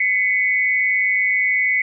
sine tone pair together, 2018 / 2217 Hz, B6 / C#7, +37 / 0 cents, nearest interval major second, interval 163 cents, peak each -18 dBFS, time 0-1.82 s, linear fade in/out 5 ms, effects none

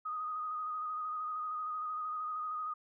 sine tone with vibrato, 1244 Hz, D#6, 1 cent flat, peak -35 dBFS, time 0.05-2.74 s, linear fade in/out 10 ms, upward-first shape square, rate 13 Hz, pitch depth 24 cents each way, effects none

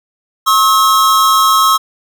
square tone pair together, 1083 / 1287.9 Hz, C#6 / E6, -41 / -41 cents, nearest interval minor third, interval 300 cents, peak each -11 dBFS, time 0.46-1.78 s, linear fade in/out 20 ms, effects none

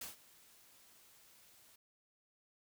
white noise with ADSR envelope, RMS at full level -44 dBFS, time 0.01-1.76 s, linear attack 5 ms, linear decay 140 ms, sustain -20 dB, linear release 6 ms, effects none

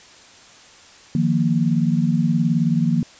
sine chord, Eb suspended second, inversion none, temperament equal, 155.56 / 174.61 / 233.1 Hz, Eb3 / F3 / Bb3, 0 / 0 / 0 cents, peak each -20 dBFS, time 1.15-3.03 s, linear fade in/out 2 ms, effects white hiss -46 dBFS RMS until 3.19 s + resampled to 16000 Hz

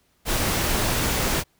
pink noise, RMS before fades -23 dBFS, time 0.25-1.44 s, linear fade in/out 50 ms, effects pink hiss -65 dBFS RMS until 1.59 s

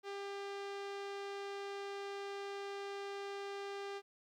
sawtooth tone with low-pass filter, 398.7 Hz, G4, 29 cents sharp, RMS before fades -44 dBFS, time 0.03-4.02 s, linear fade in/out 50 ms, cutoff 4800 Hz, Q 0.81, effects 13-bit

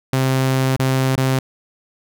sawtooth tone with dropouts, 131.8 Hz, C3, 13 cents sharp, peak -11 dBFS, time 0.13-1.39 s, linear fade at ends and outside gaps 2 ms, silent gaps 0.764-0.795 / 1.158-1.177 s, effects none

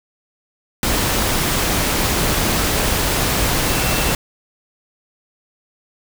sine tone in noise, 2683 Hz, E7, 30 cents sharp, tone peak -29 dBFS, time 3.69-4.12 s, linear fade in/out 2 ms, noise pink, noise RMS -18 dBFS, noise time 0.83-4.15 s, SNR -14 dB, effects none

